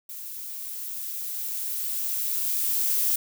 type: noise with level ramp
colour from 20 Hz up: violet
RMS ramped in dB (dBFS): -38 to -23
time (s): 0.09-3.16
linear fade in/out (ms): 5
effects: none